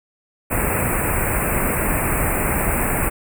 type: band-stop noise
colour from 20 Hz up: pink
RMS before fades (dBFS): -20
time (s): 0.5-3.1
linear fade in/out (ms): 20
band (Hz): 2600 to 7900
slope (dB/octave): 96
effects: none